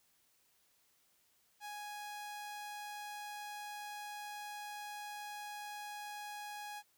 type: tone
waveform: sawtooth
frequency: 830.6 Hz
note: G#5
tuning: in tune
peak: -40 dBFS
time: 1.6-6.83 s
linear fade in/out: 50 ms
effects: white hiss -73 dBFS RMS until 6.97 s